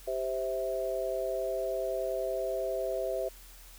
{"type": "chord", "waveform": "sine", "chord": "C major", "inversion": "second", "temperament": "equal with one note detuned", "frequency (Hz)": [392, 523.3, 653.6], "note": ["G4", "C5", "E5"], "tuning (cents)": [0, 0, -15], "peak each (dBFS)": [-36, -34, -33], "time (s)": [0.07, 3.29], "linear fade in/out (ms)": 10, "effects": ["added 42 Hz sine -51 dBFS peak until 3.78 s", "white hiss -54 dBFS RMS until 3.78 s"]}